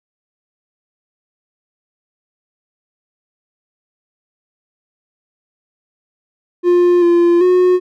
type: tone with pitch steps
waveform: triangle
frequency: 352.9 / 345 / 363.3 Hz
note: F4 / F4 / F#4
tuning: +18 / -21 / -32 cents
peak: -6 dBFS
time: 6.63-7.8 s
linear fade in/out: 50 ms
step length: 390 ms
effects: none